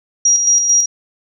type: tone with tremolo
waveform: sine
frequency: 5720 Hz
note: F8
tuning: 41 cents sharp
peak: -8 dBFS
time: 0.25-0.86 s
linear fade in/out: 5 ms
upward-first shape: square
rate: 4.5 Hz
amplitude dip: 45%
effects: none